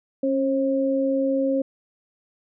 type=tone pair together; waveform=sine; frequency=272.3 / 536.8 Hz; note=C#4 / C5; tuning=-31 / +44 cents; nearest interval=octave; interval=1175 cents; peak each=-22 dBFS; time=0.23-1.62 s; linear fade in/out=5 ms; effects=none